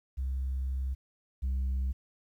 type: tone pair in turn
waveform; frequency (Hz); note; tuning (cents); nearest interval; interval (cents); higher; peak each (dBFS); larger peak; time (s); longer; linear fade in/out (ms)
sine; 65.9 / 65.37; C2 / C2; +13 / -1; unison; 14; first; -28 / -25; second; 0.17-0.95 / 1.42-1.93; first; 20
effects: tanh soft clip ceiling -27 dBFS + 11-bit